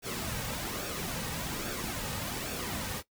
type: noise with flanger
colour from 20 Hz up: pink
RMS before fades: -36 dBFS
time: 0.02-3.03 s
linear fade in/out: 50 ms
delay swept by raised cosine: 0.98 to 2.98 ms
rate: 1.2 Hz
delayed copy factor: -0.55
effects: noise-tail reverb RT60 0.1 s tail -17 dB re dry